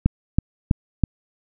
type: click train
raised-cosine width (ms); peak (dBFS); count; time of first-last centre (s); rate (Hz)
5; -3; 4; 0.06-1.037; 3.07
effects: none